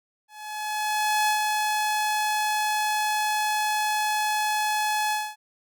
sawtooth tone with ADSR envelope, 850 Hz, G#5, 40 cents sharp, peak -16 dBFS, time 0.28-5.36 s, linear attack 1000 ms, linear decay 100 ms, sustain -3 dB, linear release 240 ms, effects none

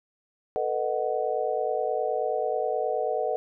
sine chord, B dominant seventh, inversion third, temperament just, 444.5 / 493.9 / 617.4 / 740.8 Hz, A4 / B4 / D#5 / F#5, +18 / 0 / -14 / +2 cents, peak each -30 dBFS, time 0.56-3.36 s, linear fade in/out 0 ms, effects none

